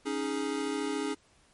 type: chord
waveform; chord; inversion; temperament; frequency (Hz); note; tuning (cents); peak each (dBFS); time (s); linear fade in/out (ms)
square; C# suspended second; none; equal; 277.2 / 311.1 / 415.3; C#4 / D#4 / G#4; 0 / 0 / 0; -35 / -36 / -35; 0.05-1.15; 20
effects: pink hiss -64 dBFS RMS until 1.53 s + MP3 48 kbps